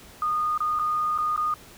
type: tone with dropouts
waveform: sine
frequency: 1228 Hz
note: D#6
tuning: 23 cents flat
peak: -22 dBFS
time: 0.22-1.54 s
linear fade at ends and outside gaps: 2 ms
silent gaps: 0.577-0.604 / 0.79-0.795 / 1.178-1.185 / 1.363-1.376 s
effects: pink hiss -48 dBFS RMS until 1.77 s